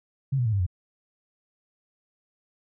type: tone with pitch steps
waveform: sine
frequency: 135.9 / 122.48 / 110.39 / 99.48 / 89.66 Hz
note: C#3 / B2 / A2 / G2 / F2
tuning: -34 / -14 / +6 / +26 / +46 cents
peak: -21 dBFS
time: 0.32-0.665 s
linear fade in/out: 10 ms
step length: 69 ms
effects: none